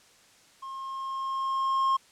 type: tone with level ramp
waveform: triangle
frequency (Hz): 1071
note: C6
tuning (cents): +40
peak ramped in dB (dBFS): -35 to -19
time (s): 0.62-1.97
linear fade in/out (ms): 10
effects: white hiss -58 dBFS RMS until 2.11 s + low-pass 8000 Hz 12 dB/octave